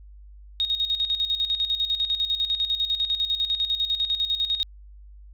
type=tone with tremolo; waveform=sine; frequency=3729 Hz; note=A#7; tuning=in tune; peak=-20 dBFS; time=0.6-4.63 s; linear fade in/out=0 ms; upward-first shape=square; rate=10 Hz; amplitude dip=65%; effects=added 50 Hz sine -43 dBFS peak until 5.33 s